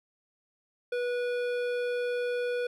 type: tone with hard clipping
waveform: sine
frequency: 488.3 Hz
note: B4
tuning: 20 cents flat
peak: -30 dBFS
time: 0.92-2.67 s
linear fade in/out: 5 ms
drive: 13 dB
effects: none